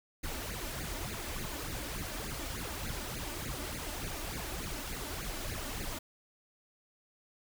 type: noise with flanger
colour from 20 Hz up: pink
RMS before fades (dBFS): -39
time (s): 0.23-5.99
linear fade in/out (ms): 10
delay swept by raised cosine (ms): 0.44 to 3.44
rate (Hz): 3.4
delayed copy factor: +0.8
effects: none